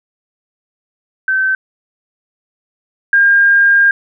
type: tone pair in turn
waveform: sine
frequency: 1541 / 1609.3 Hz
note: G6 / G6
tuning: -30 / +45 cents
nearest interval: minor second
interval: 75 cents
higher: second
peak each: -11 / -6 dBFS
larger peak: second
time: 1.28-1.55 / 3.13-3.91 s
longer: second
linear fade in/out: 2 ms
effects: none